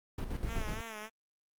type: noise with tremolo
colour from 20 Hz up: brown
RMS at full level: -34 dBFS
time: 0.18-0.81 s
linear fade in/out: 5 ms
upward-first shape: square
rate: 8 Hz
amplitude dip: 55%
type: tone with vibrato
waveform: 5% pulse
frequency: 220 Hz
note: A3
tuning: in tune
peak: -30 dBFS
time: 0.46-1.1 s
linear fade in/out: 50 ms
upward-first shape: sine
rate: 3.3 Hz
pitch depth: 72 cents each way
effects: Opus 48 kbps